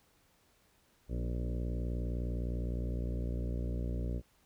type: harmonic tone with a mistuned harmonic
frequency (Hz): 59.7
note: A#1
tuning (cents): +42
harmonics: 1 / 2 / 3 / 4 / 5 / 6 / 7 / 8 / 9 / 10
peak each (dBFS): -34 / -40 / -44 / -46 / -48 / -50 / -51 / -52 / -53 / -54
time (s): 1.08-4.22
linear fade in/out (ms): 50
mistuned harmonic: 4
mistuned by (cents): +26
effects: pink hiss -69 dBFS RMS until 4.45 s